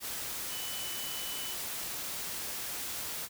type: tone in noise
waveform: sine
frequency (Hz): 2989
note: F#7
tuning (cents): +17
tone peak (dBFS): -42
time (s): 0.49-1.57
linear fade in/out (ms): 50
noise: white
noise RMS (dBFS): -38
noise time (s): 0-3.29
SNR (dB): -7
effects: none